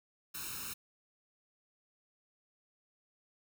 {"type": "noise with comb filter", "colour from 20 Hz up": "white", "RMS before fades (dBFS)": -42, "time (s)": [0.34, 0.74], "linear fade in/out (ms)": 10, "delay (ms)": 0.75, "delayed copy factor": 0.95, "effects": []}